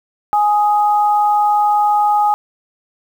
sine tone pair together, 832.9 / 1248 Hz, G#5 / D#6, +5 / +5 cents, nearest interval perfect fifth, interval 700 cents, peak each -11 / -20 dBFS, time 0.33-2.34 s, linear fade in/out 0 ms, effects 7-bit

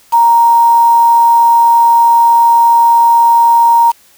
sine tone with quantisation, 932.3 Hz, A#5, in tune, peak -4 dBFS, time 0.12-3.92 s, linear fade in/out 20 ms, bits 4, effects white hiss -46 dBFS RMS until 4.17 s

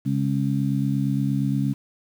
harmonic tone, 68.6 Hz, C#2, 17 cents flat, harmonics 2 / 3 / 4, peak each -23 / -25 / -26 dBFS, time 0.05-1.74 s, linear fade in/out 20 ms, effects 8-bit

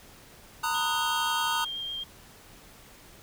square chord, B major seventh, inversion third, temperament equal with one note detuned, 916.3 / 987.8 / 1244.5 / 1480 Hz, A#5 / B5 / D#6 / F#6, -30 / 0 / 0 / 0 cents, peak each -31 / -36 / -32 / -34 dBFS, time 0.63-1.65 s, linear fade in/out 10 ms
sine tone with vibrato, 3200 Hz, G7, 35 cents sharp, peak -32 dBFS, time 0.74-2.04 s, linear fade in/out 10 ms, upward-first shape triangle, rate 7.9 Hz, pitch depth 14 cents each way
effects pink hiss -52 dBFS RMS until 3.22 s

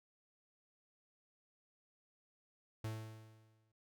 45% pulse tone with exponential decay, 110 Hz, A2, in tune, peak -38 dBFS, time 2.84-3.72 s, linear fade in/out 5 ms, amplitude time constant 190 ms, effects none

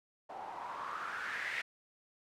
blue noise with low-pass filter sweep, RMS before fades -41 dBFS, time 0.29-1.62 s, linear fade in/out 10 ms, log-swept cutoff 730 to 2100 Hz, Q 4.9, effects none

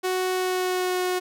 sawtooth tone with pitch glide, 370 to 364.5 Hz, F#4 to F#4, 0 to -26 cents, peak -19 dBFS, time 0.03-1.2 s, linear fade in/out 20 ms, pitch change -26 cents, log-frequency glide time 0.33-1 s, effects none

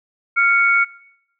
sine tone pair together, 1390 / 2222 Hz, F6 / C#7, -9 / +4 cents, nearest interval minor sixth, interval 813 cents, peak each -15 dBFS, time 0.36-0.85 s, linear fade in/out 20 ms, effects noise-tail reverb RT60 0.8 s tail -21 dB re dry

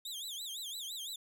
sawtooth tone with vibrato, 3545 Hz, A7, 12 cents sharp, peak -37 dBFS, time 0.05-1.16 s, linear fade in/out 5 ms, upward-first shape sine, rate 5.9 Hz, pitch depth 210 cents each way, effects none

